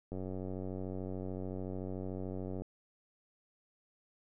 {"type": "click train", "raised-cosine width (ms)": 2, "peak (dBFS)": -28, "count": 235, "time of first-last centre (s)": [0.12, 2.62], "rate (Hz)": 93.6, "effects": []}